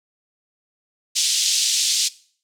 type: band-pass noise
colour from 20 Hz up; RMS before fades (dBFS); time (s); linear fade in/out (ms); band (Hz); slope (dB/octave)
white; -20; 1.15-2.09; 20; 3200 to 7400; 24
effects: noise-tail reverb RT60 0.5 s tail -20 dB re dry